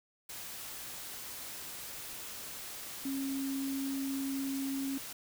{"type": "tone in noise", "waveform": "sine", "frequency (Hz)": 271.9, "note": "C#4", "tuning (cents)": -33, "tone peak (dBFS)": -33, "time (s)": [3.05, 4.98], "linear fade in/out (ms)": 5, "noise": "white", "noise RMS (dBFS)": -44, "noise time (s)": [0.29, 5.13], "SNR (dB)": 8, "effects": []}